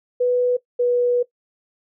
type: tone pair in turn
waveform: sine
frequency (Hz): 493.9 / 487.9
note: B4 / B4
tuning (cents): 0 / -21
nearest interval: unison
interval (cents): 21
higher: first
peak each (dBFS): -15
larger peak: neither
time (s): 0.2-0.57 / 0.79-1.23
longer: second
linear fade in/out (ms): 10
effects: noise-tail reverb RT60 0.1 s tail -18 dB re dry

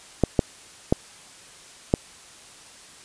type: clicks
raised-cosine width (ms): 2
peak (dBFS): -3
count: 4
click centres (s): 0.237 / 0.392 / 0.925 / 1.939
effects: white hiss -47 dBFS RMS until 3.04 s + resampled to 22050 Hz

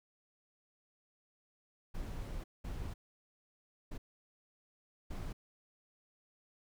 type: noise bursts at uneven times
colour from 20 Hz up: brown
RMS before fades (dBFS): -41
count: 4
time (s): 1.94-2.44 / 2.64-2.94 / 3.91-3.98 / 5.1-5.33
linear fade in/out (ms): 10
effects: none

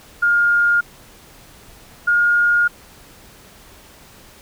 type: tone pair in turn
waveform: sine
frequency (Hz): 1415 / 1424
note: F6 / F6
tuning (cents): +22 / +33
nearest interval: unison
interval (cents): 11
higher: second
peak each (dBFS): -12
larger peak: neither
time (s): 0.22-0.81 / 2.07-2.68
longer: second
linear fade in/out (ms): 10
effects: pink hiss -45 dBFS RMS until 4.41 s

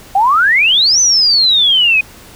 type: exponential two-way sweep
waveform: sine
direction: up then down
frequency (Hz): 750 to 6150 to 2468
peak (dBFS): -7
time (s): 0.15-2.01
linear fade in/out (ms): 5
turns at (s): 1
effects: pink hiss -38 dBFS RMS until 2.35 s

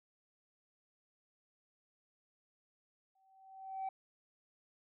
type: tone with exponential growth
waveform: sine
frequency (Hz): 768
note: G5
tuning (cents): -36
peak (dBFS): -33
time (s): 3.15-3.89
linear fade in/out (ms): 5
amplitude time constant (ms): 160
effects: tanh soft clip ceiling -34 dBFS

